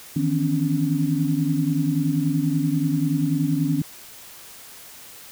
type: tone cluster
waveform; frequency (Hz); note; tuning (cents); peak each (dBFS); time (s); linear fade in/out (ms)
sine; 154.4 / 164.8 / 258.4 / 282.1; D#3 / E3 / C4 / C#4; -13 / 0 / -21 / +30; -23 / -28 / -26 / -23; 0.16-3.82; 5
effects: white hiss -43 dBFS RMS until 5.31 s